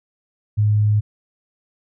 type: tone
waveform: sine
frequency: 105.4 Hz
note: G#2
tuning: 26 cents sharp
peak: -13 dBFS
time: 0.57-1.01 s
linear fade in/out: 20 ms
effects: none